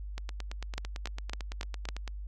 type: two click trains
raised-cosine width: 0.2 ms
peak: -17 / -22 dBFS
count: 5 / 18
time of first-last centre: 0.78-1.888 / 0.18-2.077 s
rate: 3.61 / 8.96 Hz
effects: added 50 Hz sine -37 dBFS peak until 2.27 s + AAC 64 kbps